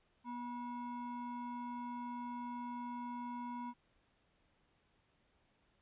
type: ring-modulated tone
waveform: triangle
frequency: 606 Hz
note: D#5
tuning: 46 cents flat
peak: -36 dBFS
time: 0.24-3.74 s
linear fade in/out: 50 ms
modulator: 363 Hz
effects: pink hiss -75 dBFS RMS until 5.81 s + resampled to 8000 Hz